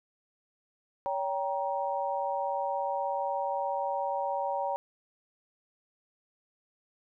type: chord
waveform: sine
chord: G diminished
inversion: second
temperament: just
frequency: 564.5 / 784 / 940.8 Hz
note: Db5 / G5 / Bb5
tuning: +31 / 0 / +16 cents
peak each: -33 dBFS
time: 1.06-4.76 s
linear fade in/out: 0 ms
effects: none